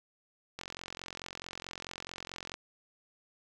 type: click train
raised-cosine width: 0.2 ms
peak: -23 dBFS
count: 88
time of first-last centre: 0.59-2.541 s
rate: 44.6 Hz
effects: none